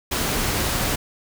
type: noise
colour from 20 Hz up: pink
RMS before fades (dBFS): -23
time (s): 0.11-0.96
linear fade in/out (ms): 10
effects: none